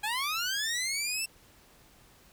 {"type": "linear sweep", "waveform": "15% pulse", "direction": "up", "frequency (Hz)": [812, 2700], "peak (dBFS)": -23, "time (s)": [0.03, 1.26], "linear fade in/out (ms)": 10, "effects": ["pink hiss -59 dBFS RMS until 2.32 s"]}